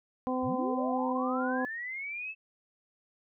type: harmonic tone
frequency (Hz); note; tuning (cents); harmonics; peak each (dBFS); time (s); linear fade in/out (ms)
255.6; C4; -40; 1 / 2 / 3 / 4; -31 / -34 / -36 / -37; 0.27-1.65; 0
type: linear sweep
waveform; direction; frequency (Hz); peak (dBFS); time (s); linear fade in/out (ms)
sine; up; 53.9 to 2647; -35; 0.42-2.35; 50
effects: none